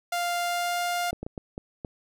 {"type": "tone with pitch glide", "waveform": "sawtooth", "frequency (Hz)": [698.5, 703], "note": ["F5", "F5"], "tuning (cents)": [0, 11], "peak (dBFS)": -22, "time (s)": [0.12, 1.11], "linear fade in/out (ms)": 5, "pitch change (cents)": 11, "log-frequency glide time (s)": [0.41, 0.81]}
{"type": "clicks", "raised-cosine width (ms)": 2, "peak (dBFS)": -21, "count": 6, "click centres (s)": [1.13, 1.23, 1.265, 1.378, 1.579, 1.848]}
{"effects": []}